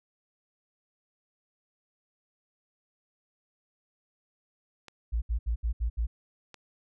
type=clicks; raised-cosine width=0.2 ms; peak=-28 dBFS; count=2; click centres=4.883 / 6.543 s
type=tone bursts; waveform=sine; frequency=57 Hz; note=A#1; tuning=38 cents flat; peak=-25 dBFS; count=6; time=5.12-6.07 s; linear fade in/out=20 ms; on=100 ms; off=70 ms
effects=none